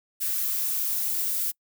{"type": "noise with high-pass filter sweep", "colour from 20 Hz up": "violet", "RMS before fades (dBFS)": -27, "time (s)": [0.2, 1.52], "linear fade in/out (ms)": 20, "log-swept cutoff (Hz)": [1500, 420], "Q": 2.2, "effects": ["noise-tail reverb RT60 0.1 s tail -26 dB re dry"]}